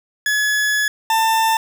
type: tone pair in turn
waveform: 40% pulse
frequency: 1700 / 893.3 Hz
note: G#6 / A5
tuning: +40 / +26 cents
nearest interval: major seventh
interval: 1114 cents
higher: first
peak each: -15 / -13 dBFS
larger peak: second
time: 0.26-0.88 / 1.1-1.57 s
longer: first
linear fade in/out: 2 ms
effects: none